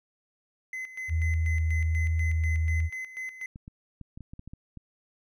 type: tone with tremolo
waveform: triangle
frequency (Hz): 2042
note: C7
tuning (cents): -43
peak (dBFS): -31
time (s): 0.73-3.46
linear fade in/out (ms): 2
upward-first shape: square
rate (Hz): 4.1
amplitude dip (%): 70
type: tone with vibrato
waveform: sine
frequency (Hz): 80.8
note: E2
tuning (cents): -34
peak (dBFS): -23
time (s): 1.08-2.9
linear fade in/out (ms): 50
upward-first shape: triangle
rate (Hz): 1.2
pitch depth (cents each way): 14
type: clicks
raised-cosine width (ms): 5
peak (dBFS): -30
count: 10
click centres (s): 3.559 / 3.679 / 4.013 / 4.175 / 4.207 / 4.335 / 4.394 / 4.476 / 4.535 / 4.773
effects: none